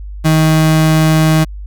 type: tone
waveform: 35% pulse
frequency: 157.7 Hz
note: D#3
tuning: 24 cents sharp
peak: -6 dBFS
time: 0.24-1.45 s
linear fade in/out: 20 ms
effects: added 50 Hz sine -24 dBFS peak until 1.66 s